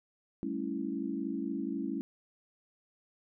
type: chord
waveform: sine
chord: A dominant seventh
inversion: third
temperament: equal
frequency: 196 / 220 / 277.2 / 329.6 Hz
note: G3 / A3 / C#4 / E4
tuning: 0 / 0 / 0 / 0 cents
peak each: -40 / -39 / -36 / -38 dBFS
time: 0.43-2.01 s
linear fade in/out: 0 ms
effects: none